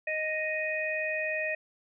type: harmonic tone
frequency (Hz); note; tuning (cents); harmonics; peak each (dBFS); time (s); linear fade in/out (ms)
622.3; D#5; 0; 1 / 3 / 4; -33 / -33 / -33; 0.07-1.55; 5
effects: none